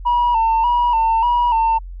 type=tone with vibrato; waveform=sine; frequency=932.3 Hz; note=A#5; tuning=in tune; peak=-11 dBFS; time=0.05-1.79 s; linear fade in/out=20 ms; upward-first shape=square; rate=1.7 Hz; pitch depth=59 cents each way; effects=tanh soft clip ceiling -11 dBFS + added 44 Hz sine -29 dBFS peak until 2 s